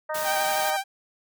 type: harmonic tone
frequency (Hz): 309.1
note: D#4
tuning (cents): -11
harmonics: 2 / 3 / 4 / 5 / 6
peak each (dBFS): -29 / -33 / -35 / -37 / -39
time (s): 0.09-0.77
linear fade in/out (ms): 10
type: high-pass noise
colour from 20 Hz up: white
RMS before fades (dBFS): -33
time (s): 0.14-0.71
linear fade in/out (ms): 10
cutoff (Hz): 110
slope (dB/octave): 12
type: tone with vibrato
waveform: sawtooth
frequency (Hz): 784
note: G5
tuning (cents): 0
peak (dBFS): -21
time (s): 0.23-0.84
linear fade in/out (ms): 50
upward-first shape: sine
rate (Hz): 12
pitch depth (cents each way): 30
effects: none